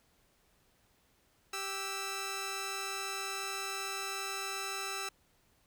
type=tone pair together; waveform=10% pulse; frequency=392 / 1318.5 Hz; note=G4 / E6; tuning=0 / 0 cents; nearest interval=octave + major sixth; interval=2100 cents; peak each=-32 / -30 dBFS; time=1.53-5.09 s; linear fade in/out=5 ms; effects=pink hiss -70 dBFS RMS until 5.66 s

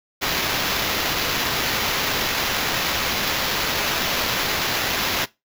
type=noise with sample-and-hold; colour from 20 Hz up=white; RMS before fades=-23 dBFS; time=0.21-5.26 s; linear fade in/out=20 ms; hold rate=8820 Hz; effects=noise-tail reverb RT60 0.2 s tail -19 dB re dry

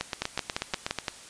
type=two click trains; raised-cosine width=0.2 ms; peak=-11 / -10 dBFS; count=9 / 6; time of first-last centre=0.01-0.987 / 0.22-1.082 s; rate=8.19 / 5.8 Hz; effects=white hiss -47 dBFS RMS until 1.29 s + resampled to 22050 Hz

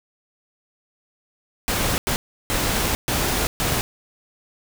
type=noise bursts at uneven times; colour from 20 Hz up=pink; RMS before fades=-22 dBFS; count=5; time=1.68-1.98 / 2.07-2.16 / 2.5-2.95 / 3.08-3.47 / 3.6-3.81 s; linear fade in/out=0 ms; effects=none

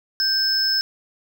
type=tone pair together; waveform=triangle; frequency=1568 / 5215 Hz; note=G6 / E8; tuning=0 / -19 cents; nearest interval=octave + major sixth; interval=2081 cents; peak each=-25 / -17 dBFS; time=0.2-0.81 s; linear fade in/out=0 ms; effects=none

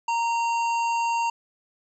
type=harmonic tone with a mistuned harmonic; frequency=930 Hz; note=A#5; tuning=4 cents flat; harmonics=1 / 3 / 5 / 7 / 8; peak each=-22 / -32 / -42 / -43 / -43 dBFS; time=0.08-1.3 s; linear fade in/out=5 ms; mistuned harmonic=3; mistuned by=-23 cents; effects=10-bit

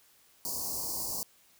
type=band-stop noise; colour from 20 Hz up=white; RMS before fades=-35 dBFS; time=0.45-1.23 s; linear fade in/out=0 ms; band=1100 to 4400 Hz; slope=96 dB/octave; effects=white hiss -63 dBFS RMS until 1.59 s

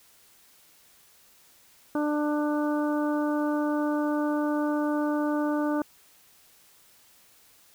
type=harmonic tone; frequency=297.4 Hz; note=D4; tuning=22 cents sharp; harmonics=1 / 2 / 3 / 4 / 5; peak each=-25 / -31 / -35 / -37 / -39 dBFS; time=1.95-5.82 s; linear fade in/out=2 ms; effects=white hiss -58 dBFS RMS until 7.74 s

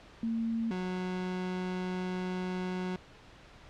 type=tone pair in turn; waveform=sine / 30% pulse; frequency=227.6 / 183.26 Hz; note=A#3 / F#3; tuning=-41 / -16 cents; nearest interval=major third; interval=375 cents; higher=first; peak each=-29 / -30 dBFS; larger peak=first; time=0.23-0.71 / 0.71-2.96 s; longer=second; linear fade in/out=2 ms; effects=pink hiss -54 dBFS RMS until 3.69 s + low-pass 4000 Hz 12 dB/octave

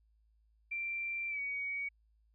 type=tone with pitch glide; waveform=sine; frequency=2357 to 2251 Hz; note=D7 to C#7; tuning=+6 to +26 cents; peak=-35 dBFS; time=0.71-1.89 s; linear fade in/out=10 ms; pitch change=-80 cents; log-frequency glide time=1.29-1.4 s; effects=added 54 Hz sine -67 dBFS peak until 2.34 s

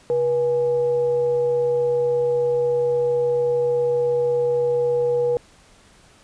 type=tone with frequency modulation; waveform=sine; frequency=483.4 Hz; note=B4; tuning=37 cents flat; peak=-17 dBFS; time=0.1-5.37 s; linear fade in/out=0 ms; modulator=350 Hz; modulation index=0.25; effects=pink hiss -52 dBFS RMS until 6.23 s + resampled to 22050 Hz

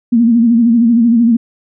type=tone with vibrato; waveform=sine; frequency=233.1 Hz; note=A#3; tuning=in tune; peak=-6 dBFS; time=0.12-1.37 s; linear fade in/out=10 ms; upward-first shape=sine; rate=13 Hz; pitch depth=72 cents each way; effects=none

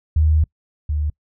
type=tone pair in turn; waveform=sine; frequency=77.6 / 74.94 Hz; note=D#2 / D2; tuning=-4 / +36 cents; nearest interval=minor second; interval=60 cents; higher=first; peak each=-12 / -18 dBFS; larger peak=first; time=0.16-0.44 / 0.89-1.1 s; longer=first; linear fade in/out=5 ms; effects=noise-tail reverb RT60 0.1 s tail -25 dB re dry

